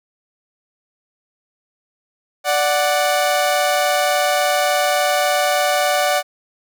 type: tone pair together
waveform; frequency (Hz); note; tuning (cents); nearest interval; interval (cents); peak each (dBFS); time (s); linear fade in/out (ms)
sawtooth; 587.3 / 740; D5 / F#5; 0 / 0; major third; 400; -14; 2.44-6.23; 50
effects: none